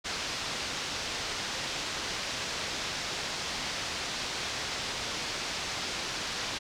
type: low-pass noise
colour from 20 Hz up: white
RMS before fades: -35 dBFS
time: 0.04-6.59 s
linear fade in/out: 20 ms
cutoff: 5700 Hz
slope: 24 dB/octave
effects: none